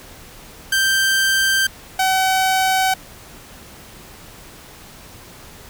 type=tone pair in turn; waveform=sawtooth; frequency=1568 / 757.7 Hz; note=G6 / F#5; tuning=0 / +41 cents; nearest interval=octave + minor second; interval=1259 cents; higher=first; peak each=-11 dBFS; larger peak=neither; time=0.72-1.67 / 1.99-2.94 s; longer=neither; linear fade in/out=5 ms; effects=pink hiss -41 dBFS RMS until 5.69 s